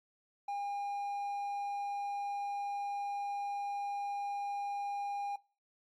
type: tone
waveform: triangle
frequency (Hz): 808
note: G#5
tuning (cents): -48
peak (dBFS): -33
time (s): 0.48-5.36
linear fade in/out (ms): 5
effects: noise-tail reverb RT60 0.4 s tail -24 dB re dry + AAC 64 kbps